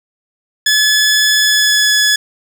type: tone with pitch glide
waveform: 15% pulse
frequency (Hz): 1714 to 1701.2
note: A6 to G#6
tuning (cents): -46 to +41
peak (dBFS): -3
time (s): 0.66-2.16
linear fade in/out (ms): 5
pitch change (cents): -13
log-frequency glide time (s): 1.36-1.91
effects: none